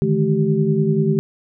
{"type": "tone cluster", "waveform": "sine", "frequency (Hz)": [149, 159.2, 213.1, 387.5], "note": ["D3", "D#3", "G#3", "G4"], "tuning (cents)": [25, 40, 45, -20], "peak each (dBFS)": -20, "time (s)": [0.02, 1.19], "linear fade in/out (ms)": 0, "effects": []}